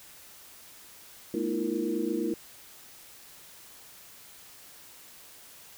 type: tone cluster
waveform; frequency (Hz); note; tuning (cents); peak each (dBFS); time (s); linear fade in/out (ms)
sine; 215.3 / 241.1 / 313 / 341.5 / 466.8; A3 / B3 / D#4 / F4 / A#4; -37 / -41 / +10 / -39 / +2; -35 / -36 / -32 / -31 / -36; 1.34-2.34; 2
effects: white hiss -51 dBFS RMS until 5.77 s